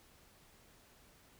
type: silence
effects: pink hiss -64 dBFS RMS until 1.39 s